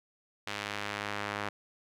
sawtooth tone with band-pass filter sweep, 102.9 Hz, G#2, 16 cents flat, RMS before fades -37 dBFS, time 0.47-1.49 s, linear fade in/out 5 ms, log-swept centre 2700 to 1500 Hz, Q 0.88, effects none

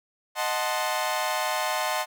sawtooth chord, D# diminished seventh, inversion none, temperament equal, 622.3 / 740 / 880 / 1046.5 Hz, D#5 / F#5 / A5 / C6, 0 / 0 / 0 / 0 cents, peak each -27 dBFS, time 0.35-2.06 s, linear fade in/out 50 ms, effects none

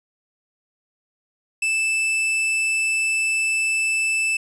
45% pulse tone, 2637 Hz, E7, in tune, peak -19 dBFS, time 1.62-4.37 s, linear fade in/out 5 ms, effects resampled to 24000 Hz + 9-bit

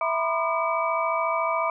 sine tone cluster, 658 / 969 / 1023 / 1212 / 2290 Hz, E5 / B5 / C6 / D#6 / D7, -3 / -33 / -39 / -46 / -44 cents, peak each -27 / -29 / -30 / -27 / -32 dBFS, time 0.01-1.7 s, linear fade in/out 2 ms, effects none

